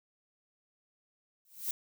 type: noise with exponential growth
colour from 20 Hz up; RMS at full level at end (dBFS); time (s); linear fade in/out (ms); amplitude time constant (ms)
violet; -30; 1.45-1.71; 2; 56
effects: none